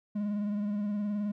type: tone with vibrato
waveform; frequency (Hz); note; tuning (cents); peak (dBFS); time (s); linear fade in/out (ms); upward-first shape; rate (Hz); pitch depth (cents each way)
triangle; 206.6; G#3; -9; -27; 0.15-1.32; 10; sine; 19; 37
effects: none